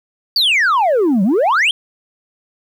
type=exponential two-way sweep; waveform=sine; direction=down then up; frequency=4747 to 180.4 to 3319 Hz; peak=-8 dBFS; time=0.36-1.71 s; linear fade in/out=2 ms; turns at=1.23 s; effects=tanh soft clip ceiling -10 dBFS + 8-bit